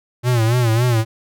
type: tone with vibrato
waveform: square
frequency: 117.9 Hz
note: A#2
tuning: 20 cents sharp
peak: -14 dBFS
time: 0.23-1.05 s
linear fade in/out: 50 ms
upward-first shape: sine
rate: 3.6 Hz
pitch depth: 110 cents each way
effects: none